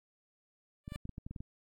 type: tone with exponential growth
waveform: 10% pulse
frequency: 587.3 Hz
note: D5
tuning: in tune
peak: -36 dBFS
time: 0.84-0.96 s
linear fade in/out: 0 ms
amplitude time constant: 24 ms
type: clicks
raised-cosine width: 5 ms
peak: -30 dBFS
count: 10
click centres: 0.879 / 0.921 / 0.959 / 1.054 / 1.093 / 1.181 / 1.265 / 1.31 / 1.362 / 1.405 s
effects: AAC 48 kbps